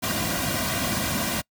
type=noise with comb filter; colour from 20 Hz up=pink; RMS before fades=-26 dBFS; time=0.02-1.42 s; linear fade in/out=20 ms; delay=2.3 ms; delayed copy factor=-0.7; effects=noise-tail reverb RT60 0.1 s tail -25 dB re dry + high-pass 60 Hz 12 dB/octave